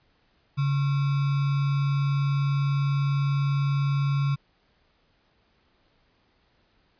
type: tone with sample-and-hold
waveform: sine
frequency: 140 Hz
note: C#3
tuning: 18 cents sharp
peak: -21 dBFS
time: 0.57-4.36 s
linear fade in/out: 20 ms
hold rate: 1225 Hz
effects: pink hiss -66 dBFS RMS until 6.99 s + resampled to 11025 Hz

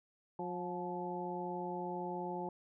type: harmonic tone with a mistuned harmonic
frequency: 178.9 Hz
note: F3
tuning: 42 cents sharp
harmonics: 1 / 2 / 3 / 4 / 5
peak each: -44 / -42 / -47 / -46 / -42 dBFS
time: 0.39-2.49 s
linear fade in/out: 2 ms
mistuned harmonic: 5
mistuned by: -55 cents
effects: none

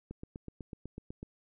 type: click train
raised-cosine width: 3 ms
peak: -29 dBFS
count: 10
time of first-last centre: 0.11-1.229 s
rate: 8.04 Hz
effects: none

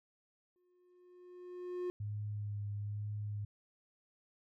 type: tone with exponential growth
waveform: triangle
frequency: 359 Hz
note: F4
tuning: 48 cents sharp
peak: -32 dBFS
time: 0.56-1.9 s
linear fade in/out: 0 ms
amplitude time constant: 290 ms
type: tone with vibrato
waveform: sine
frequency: 103.6 Hz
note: G#2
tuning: 4 cents flat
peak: -37 dBFS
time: 2-3.45 s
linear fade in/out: 5 ms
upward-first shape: sine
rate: 1.1 Hz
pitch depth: 18 cents each way
effects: none

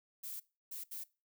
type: noise bursts at uneven times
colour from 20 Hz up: violet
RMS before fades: -44 dBFS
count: 3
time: 0.23-0.4 / 0.71-0.84 / 0.91-1.04 s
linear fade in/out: 10 ms
effects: noise-tail reverb RT60 0.3 s tail -21 dB re dry

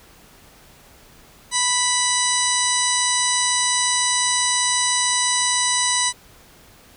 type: harmonic tone with a mistuned harmonic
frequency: 987.8 Hz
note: B5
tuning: in tune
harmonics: 1 / 2 / 3 / 4 / 5 / 6 / 7 / 8 / 9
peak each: -25 / -26 / -30 / -24 / -31 / -25 / -34 / -26 / -24 dBFS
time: 1.51-6.13 s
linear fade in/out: 50 ms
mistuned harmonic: 7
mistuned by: -88 cents
effects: pink hiss -49 dBFS RMS until 6.96 s

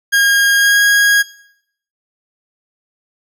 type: tone with pitch glide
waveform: 40% pulse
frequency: 1626 to 1642 Hz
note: G#6 to G#6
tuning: -37 to -20 cents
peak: -8 dBFS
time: 0.12-1.23 s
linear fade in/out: 20 ms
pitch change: +17 cents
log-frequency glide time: 0.56-0.8 s
effects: noise-tail reverb RT60 0.7 s tail -19 dB re dry

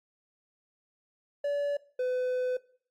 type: tone pair in turn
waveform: triangle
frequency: 574 / 504.1 Hz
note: D5 / B4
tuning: -40 / +35 cents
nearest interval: major second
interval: 225 cents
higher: first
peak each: -25 / -25 dBFS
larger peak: neither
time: 1.44-1.77 / 1.99-2.57 s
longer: second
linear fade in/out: 5 ms
effects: noise-tail reverb RT60 0.5 s tail -20 dB re dry + AAC 64 kbps

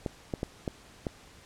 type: clicks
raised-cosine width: 2 ms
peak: -17 dBFS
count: 5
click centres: 0.062 / 0.338 / 0.431 / 0.678 / 1.068 s
effects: pink hiss -54 dBFS RMS until 1.45 s + low-pass 9000 Hz 12 dB/octave

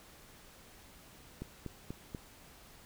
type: click train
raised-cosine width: 3 ms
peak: -27 dBFS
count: 4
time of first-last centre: 1.42-2.148 s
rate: 4.12 Hz
effects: pink hiss -57 dBFS RMS until 2.85 s

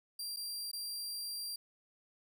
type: tone with dropouts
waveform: sawtooth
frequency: 4737 Hz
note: D8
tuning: 14 cents sharp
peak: -36 dBFS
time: 0.19-1.56 s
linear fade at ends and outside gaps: 5 ms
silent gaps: 0.363-0.369 / 0.715-0.731 s
effects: 13-bit

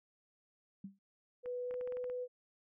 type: tone with exponential decay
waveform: sine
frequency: 196 Hz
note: G3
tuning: in tune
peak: -40 dBFS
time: 0.84-0.99 s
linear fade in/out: 5 ms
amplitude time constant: 32 ms
type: tone with pitch glide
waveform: sine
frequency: 493.8 to 497.5 Hz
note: B4 to B4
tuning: 0 to +13 cents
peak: -37 dBFS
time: 1.43-2.28 s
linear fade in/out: 50 ms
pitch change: +13 cents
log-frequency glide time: 1.65-1.71 s
type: clicks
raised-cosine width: 0.5 ms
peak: -38 dBFS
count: 9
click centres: 1.459 / 1.71 / 1.741 / 1.811 / 1.875 / 1.923 / 1.97 / 2.042 / 2.099 s
effects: none

